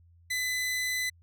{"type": "tone", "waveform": "sawtooth", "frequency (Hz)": 2008, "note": "B6", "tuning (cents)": 28, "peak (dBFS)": -25, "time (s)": [0.3, 1.1], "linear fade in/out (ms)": 10, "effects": ["added 85 Hz sine -56 dBFS peak until 1.22 s"]}